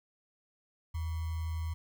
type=tone with sample-and-hold; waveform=sine; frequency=81.1 Hz; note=E2; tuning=28 cents flat; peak=-32 dBFS; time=0.94-1.74 s; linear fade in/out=10 ms; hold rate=1050 Hz; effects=none